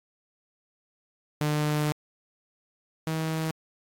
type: tone pair in turn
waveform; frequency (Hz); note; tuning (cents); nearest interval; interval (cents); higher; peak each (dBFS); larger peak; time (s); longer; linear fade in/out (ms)
sawtooth; 150.2 / 159.57; D3 / D#3; +39 / +44; minor second; 105; second; -20 / -23; first; 1.41-1.92 / 3.07-3.51; first; 0
effects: AAC 48 kbps